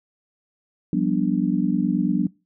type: chord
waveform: sine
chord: G dominant seventh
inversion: third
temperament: just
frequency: 176.4 / 196 / 245 / 294 Hz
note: F3 / G3 / B3 / D4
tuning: +18 / 0 / -14 / +2 cents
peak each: -24 dBFS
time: 0.93-2.27 s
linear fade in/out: 2 ms
effects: noise-tail reverb RT60 0.3 s tail -24 dB re dry